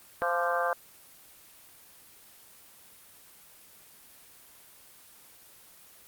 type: harmonic tone with a mistuned harmonic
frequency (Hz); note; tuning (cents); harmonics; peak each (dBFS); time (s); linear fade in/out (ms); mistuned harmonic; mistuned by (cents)
173.5; F3; -11; 3 / 4 / 5 / 6 / 7 / 8 / 9; -31 / -31 / -36 / -35 / -32 / -39 / -33; 0.22-0.73; 0; 7; -38
effects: white hiss -54 dBFS RMS until 6.07 s + Opus 24 kbps